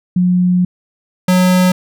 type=tone pair in turn; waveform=sine / square; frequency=180 / 182.83 Hz; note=F#3 / F#3; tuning=-47 / -20 cents; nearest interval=unison; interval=27 cents; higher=second; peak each=-9 dBFS; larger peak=neither; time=0.16-0.65 / 1.28-1.72 s; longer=first; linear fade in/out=5 ms; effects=none